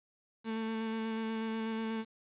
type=tone with vibrato; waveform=35% pulse; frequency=222.8 Hz; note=A3; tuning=22 cents sharp; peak=-32 dBFS; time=0.44-2.05 s; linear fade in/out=50 ms; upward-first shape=square; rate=8.2 Hz; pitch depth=11 cents each way; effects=resampled to 8000 Hz + 10-bit